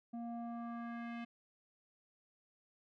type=tone with low-pass filter sweep; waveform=square; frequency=234.4 Hz; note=A#3; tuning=10 cents sharp; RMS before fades=-44 dBFS; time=0.13-1.25 s; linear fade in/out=10 ms; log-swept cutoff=540 to 2600 Hz; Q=2; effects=none